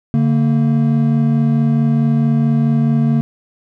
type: tone pair together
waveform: triangle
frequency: 144 / 228.6 Hz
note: D3 / A#3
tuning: -34 / -34 cents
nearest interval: minor sixth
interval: 800 cents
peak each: -12 dBFS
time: 0.14-3.21 s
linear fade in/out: 0 ms
effects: none